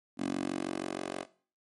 10% pulse tone with high-pass filter sweep, 46.29 Hz, F#1, 2 cents sharp, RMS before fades -35 dBFS, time 0.17-1.26 s, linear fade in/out 50 ms, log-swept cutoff 260 to 440 Hz, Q 2.8, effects noise-tail reverb RT60 0.4 s tail -17 dB re dry + MP3 48 kbps

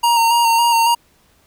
square tone with vibrato, 930 Hz, A#5, 4 cents flat, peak -12 dBFS, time 0.03-0.95 s, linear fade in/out 10 ms, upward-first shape square, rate 3.6 Hz, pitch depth 23 cents each way, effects pink hiss -56 dBFS RMS until 1.46 s

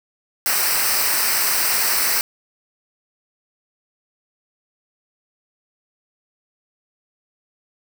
white noise with comb filter, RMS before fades -19 dBFS, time 0.46-2.21 s, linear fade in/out 0 ms, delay 0.29 ms, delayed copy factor -0.7, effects none

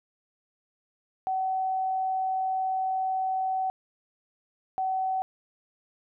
sine tone bursts at uneven times, 757 Hz, F#5, 39 cents sharp, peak -25 dBFS, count 2, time 1.27-3.7 / 4.78-5.22 s, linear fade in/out 0 ms, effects none

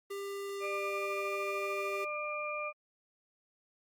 square tone with pitch glide, 398.1 to 394.9 Hz, G4 to G4, +27 to +13 cents, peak -38 dBFS, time 0.1-2.05 s, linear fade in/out 10 ms, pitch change -14 cents, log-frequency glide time 0.5-1.06 s
harmonic tone, 599 Hz, D5, 34 cents sharp, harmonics 1 / 2 / 4, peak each -39 / -39 / -39 dBFS, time 0.6-2.73 s, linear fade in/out 50 ms
effects Opus 32 kbps

